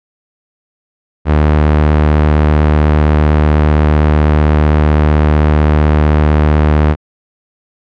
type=tone; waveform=sawtooth; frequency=75.7 Hz; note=D#2; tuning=47 cents flat; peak=-3 dBFS; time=1.25-6.96 s; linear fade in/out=50 ms; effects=low-pass 2000 Hz 12 dB/octave